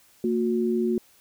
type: tone pair together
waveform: sine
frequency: 228.5 / 362.7 Hz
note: A#3 / F#4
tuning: -34 / -34 cents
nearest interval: minor sixth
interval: 800 cents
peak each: -24 dBFS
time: 0.24-0.98 s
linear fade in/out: 2 ms
effects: white hiss -58 dBFS RMS until 1.2 s